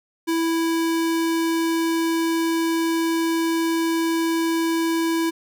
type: tone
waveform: square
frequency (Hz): 329.6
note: E4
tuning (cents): 0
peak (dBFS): -20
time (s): 0.27-5.31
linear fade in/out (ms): 20
effects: none